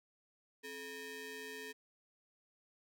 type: ring-modulated tone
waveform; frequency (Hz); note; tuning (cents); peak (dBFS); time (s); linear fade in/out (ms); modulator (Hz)
sawtooth; 698.5; F5; 0; -38; 0.63-1.73; 20; 1130
effects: none